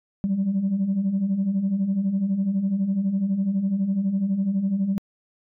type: beating tone pair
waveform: sine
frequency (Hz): 185.7 / 197.7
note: F#3 / G3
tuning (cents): +7 / +15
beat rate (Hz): 12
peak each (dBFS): -27 / -20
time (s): 0.24-4.98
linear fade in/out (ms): 0
effects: tanh soft clip ceiling -16 dBFS